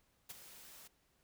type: noise with ADSR envelope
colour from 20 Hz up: white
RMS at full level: -45 dBFS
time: 0.29-0.88 s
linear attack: 13 ms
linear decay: 24 ms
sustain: -11 dB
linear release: 12 ms
effects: pink hiss -75 dBFS RMS until 1.23 s